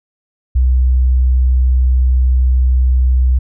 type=tone; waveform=sine; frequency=63.4 Hz; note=B1; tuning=46 cents sharp; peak=-8 dBFS; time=0.55-3.39 s; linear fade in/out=10 ms; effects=none